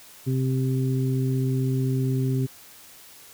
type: harmonic tone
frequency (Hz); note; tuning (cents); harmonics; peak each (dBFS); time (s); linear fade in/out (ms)
130.81; C3; 0; 1 / 2 / 3; -22 / -28 / -32; 0.26-2.47; 20
effects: white hiss -48 dBFS RMS until 3.33 s